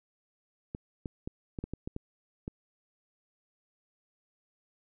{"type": "clicks", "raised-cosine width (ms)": 3, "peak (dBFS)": -23, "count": 9, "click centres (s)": [0.749, 1.058, 1.275, 1.588, 1.64, 1.736, 1.875, 1.964, 2.479], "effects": []}